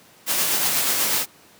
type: noise with tremolo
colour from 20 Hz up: white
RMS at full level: -20 dBFS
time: 0.26-1.26 s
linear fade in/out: 50 ms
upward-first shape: sine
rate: 8.2 Hz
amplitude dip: 30%
effects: pink hiss -51 dBFS RMS until 1.59 s + high-pass 150 Hz 12 dB/octave